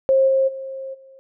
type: tone with level steps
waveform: sine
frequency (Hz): 534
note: C5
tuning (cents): +35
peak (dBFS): -12 / -14 / -28 / -43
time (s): 0.09-1.19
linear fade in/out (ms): 0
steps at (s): 0.27 / 0.47 / 0.93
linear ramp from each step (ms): 20
effects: none